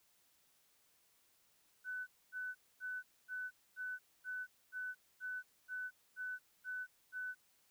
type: tone bursts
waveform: sine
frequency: 1500 Hz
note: F#6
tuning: 23 cents sharp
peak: -40 dBFS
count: 12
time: 1.84-7.35 s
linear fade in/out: 50 ms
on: 230 ms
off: 250 ms
effects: white hiss -73 dBFS RMS until 7.7 s